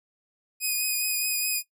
5% pulse tone with vibrato, 2489 Hz, D#7, in tune, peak -16 dBFS, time 0.6-1.63 s, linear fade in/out 50 ms, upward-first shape triangle, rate 4.8 Hz, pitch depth 25 cents each way, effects noise-tail reverb RT60 0.1 s tail -17 dB re dry

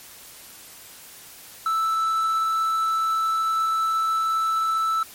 triangle tone, 1318.5 Hz, E6, in tune, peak -18 dBFS, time 1.66-5.03 s, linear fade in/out 2 ms, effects white hiss -44 dBFS RMS until 5.14 s + MP3 64 kbps

